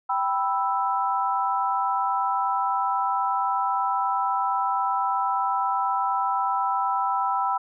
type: chord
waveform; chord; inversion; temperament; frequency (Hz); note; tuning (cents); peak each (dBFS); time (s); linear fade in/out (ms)
sine; E minor; first; equal; 784 / 987.8 / 1318.5; G5 / B5 / E6; 0 / 0 / 0; -26 / -25 / -27; 0.09-7.58; 10
effects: none